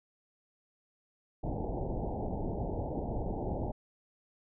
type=low-pass noise; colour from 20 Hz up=pink; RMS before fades=-35 dBFS; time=1.43-3.72 s; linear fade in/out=10 ms; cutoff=880 Hz; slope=96 dB/octave; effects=none